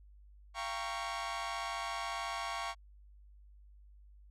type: chord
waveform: sawtooth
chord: G half-diminished seventh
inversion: third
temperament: equal with one note detuned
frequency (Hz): 685.7 / 784 / 932.3 / 1108.7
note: F5 / G5 / Bb5 / Db6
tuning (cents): -32 / 0 / 0 / 0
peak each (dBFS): -39 / -40 / -40 / -36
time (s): 0.54-2.75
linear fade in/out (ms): 50
effects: added 50 Hz sine -55 dBFS peak until 4.3 s + low-pass 7000 Hz 12 dB/octave